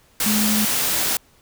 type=tone in noise; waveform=sine; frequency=212.6 Hz; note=G#3; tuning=41 cents sharp; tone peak=-19 dBFS; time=0.26-0.65 s; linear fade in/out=2 ms; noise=white; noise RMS=-21 dBFS; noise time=0.2-1.17 s; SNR=-1 dB; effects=pink hiss -56 dBFS RMS until 1.41 s